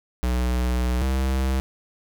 square tone pair in turn, 61.74 / 65.73 Hz, B1 / C2, 0 / +9 cents, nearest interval minor second, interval 109 cents, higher second, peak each -21 dBFS, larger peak neither, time 0.23-1.02 / 1.02-1.6 s, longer first, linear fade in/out 0 ms, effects none

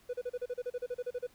triangle tone bursts, 493.2 Hz, B4, 2 cents flat, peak -30 dBFS, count 15, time 0.09-1.269 s, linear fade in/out 10 ms, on 45 ms, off 36 ms, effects tanh soft clip ceiling -26 dBFS + pink hiss -64 dBFS RMS until 1.34 s

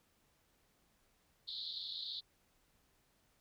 white band-pass noise, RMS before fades -44 dBFS, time 1.47-2.21 s, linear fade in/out 20 ms, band 3500 to 4400 Hz, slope 96 dB/octave, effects pink hiss -74 dBFS RMS until 3.4 s

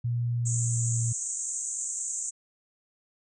sine tone with pitch glide, 119.4 to 116.74 Hz, A#2 to A#2, +42 to +3 cents, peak -25 dBFS, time 0.04-1.13 s, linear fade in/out 10 ms, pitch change -39 cents, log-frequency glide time 0.33-1.02 s
pink band-pass noise, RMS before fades -33 dBFS, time 0.45-2.31 s, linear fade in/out 20 ms, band 6500 to 8300 Hz, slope 96 dB/octave
effects none

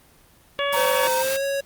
harmonic tone, 565 Hz, C#5, 33 cents sharp, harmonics 1 / 2 / 3 / 4 / 5 / 6, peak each -24 / -27 / -29 / -30 / -31 / -32 dBFS, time 0.59-1.07 s, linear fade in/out 0 ms
white high-pass noise, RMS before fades -29 dBFS, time 0.72-1.37 s, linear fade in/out 10 ms, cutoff 100 Hz, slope 12 dB/octave
sine tone, 932.3 Hz, A#5, in tune, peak -23 dBFS, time 0.73-1.23 s, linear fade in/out 10 ms
square tone with pitch glide, 514 to 554.1 Hz, C5 to C#5, -31 to -1 cents, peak -23 dBFS, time 0.76-1.61 s, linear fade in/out 10 ms, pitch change +130 cents, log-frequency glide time 1.15-1.44 s
effects pink hiss -54 dBFS RMS until 1.65 s + Opus 24 kbps

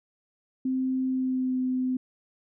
sine tone with pitch glide, 260.1 to 255.9 Hz, C4 to C4, -10 to -38 cents, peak -24 dBFS, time 0.65-1.97 s, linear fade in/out 5 ms, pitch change -28 cents, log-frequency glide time 1.07-1.59 s, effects none

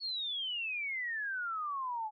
sine exponential sweep, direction down, 4435 to 839 Hz, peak -34 dBFS, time 0-2.11 s, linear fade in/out 50 ms, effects none

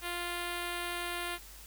5% pulse tone with notch filter, 349.2 Hz, F4, in tune, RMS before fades -37 dBFS, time 0.01-1.39 s, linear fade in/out 50 ms, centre 5400 Hz, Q 1.4, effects added 50 Hz sine -52 dBFS peak until 1.66 s + white hiss -52 dBFS RMS until 1.66 s

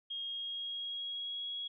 sine tone with pitch glide, 3253 to 3323 Hz, G#7 to G#7, -37 to 0 cents, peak -37 dBFS, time 0.1-1.68 s, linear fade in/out 10 ms, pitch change +37 cents, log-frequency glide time 0.23-1.44 s, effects none

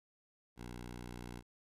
10% pulse tone, 60.2 Hz, B1, 44 cents flat, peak -37 dBFS, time 0.56-1.43 s, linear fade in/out 50 ms, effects resampled to 32000 Hz + 12-bit

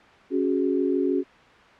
sine chord, C# suspended fourth, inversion none, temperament equal with one note detuned, 277.2 / 370 / 416.5 Hz, C#4 / F#4 / G#4, 0 / 0 / +5 cents, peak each -24 / -24 / -28 dBFS, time 0.3-1.24 s, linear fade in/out 50 ms, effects white hiss -50 dBFS RMS until 1.79 s + low-pass 2000 Hz 12 dB/octave

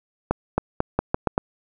accelerating click train, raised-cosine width 1 ms, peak -5 dBFS, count 7, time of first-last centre 0.31-1.379 s, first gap 270 ms, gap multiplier 0.83, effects none

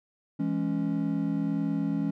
triangle chord, C# minor, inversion first, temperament just, 166.31 / 207.9 / 277.2 Hz, E3 / G#3 / C#4, +16 / +2 / 0 cents, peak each -29 / -29 / -27 dBFS, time 0.39-2.11 s, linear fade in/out 10 ms, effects none

